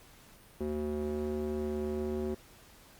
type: tone with band-pass filter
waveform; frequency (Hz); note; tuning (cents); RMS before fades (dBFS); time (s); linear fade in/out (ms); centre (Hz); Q
square; 74.9; D2; +35; -34; 0.6-2.35; 10; 340; 2.6
effects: pink hiss -57 dBFS RMS until 2.99 s + Opus 48 kbps